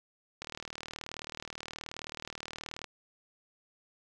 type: click train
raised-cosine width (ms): 0.2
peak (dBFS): -22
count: 95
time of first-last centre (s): 0.42-2.843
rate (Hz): 38.8
effects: none